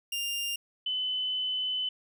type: tone pair in turn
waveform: sawtooth / sine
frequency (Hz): 2800 / 3021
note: F7 / F#7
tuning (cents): +4 / +35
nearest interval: minor second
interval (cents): 131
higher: second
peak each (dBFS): -27 / -28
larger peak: first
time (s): 0.12-0.56 / 0.86-1.89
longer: second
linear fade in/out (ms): 5
effects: none